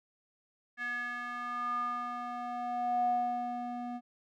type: tone with band-pass filter sweep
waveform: square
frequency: 243 Hz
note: B3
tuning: 28 cents flat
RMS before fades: -35 dBFS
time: 0.77-4.01 s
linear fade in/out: 50 ms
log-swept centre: 1800 to 500 Hz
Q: 7.2
effects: none